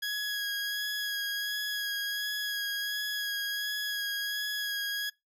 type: tone with vibrato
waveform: 20% pulse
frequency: 1661.2 Hz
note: G#6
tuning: in tune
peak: -26 dBFS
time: 0.02-5.1 s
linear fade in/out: 10 ms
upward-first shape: sine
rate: 1.4 Hz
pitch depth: 19 cents each way
effects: noise-tail reverb RT60 0.2 s tail -23 dB re dry